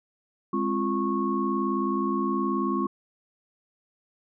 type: tone cluster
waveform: sine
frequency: 206 / 264.9 / 344.8 / 1098 Hz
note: G#3 / C4 / F4 / C#6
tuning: -14 / +22 / -22 / -17 cents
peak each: -29 dBFS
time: 0.53-2.87 s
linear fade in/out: 5 ms
effects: none